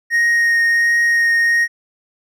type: tone with vibrato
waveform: triangle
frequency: 1864.7 Hz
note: A#6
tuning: in tune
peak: -10 dBFS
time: 0.1-1.68 s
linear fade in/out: 50 ms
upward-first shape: triangle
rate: 1.4 Hz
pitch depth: 10 cents each way
effects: none